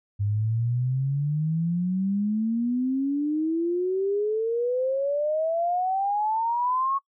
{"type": "exponential sweep", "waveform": "sine", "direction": "up", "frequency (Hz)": [100, 1108.7], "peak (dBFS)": -22, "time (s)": [0.19, 6.99], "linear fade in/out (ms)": 20, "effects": ["noise-tail reverb RT60 0.1 s tail -23 dB re dry"]}